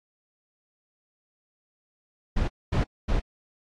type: noise bursts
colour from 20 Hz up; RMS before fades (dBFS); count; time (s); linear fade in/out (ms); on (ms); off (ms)
brown; -23; 3; 2.36-3.2; 10; 120; 240
effects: low-pass 5000 Hz 12 dB/octave + AAC 32 kbps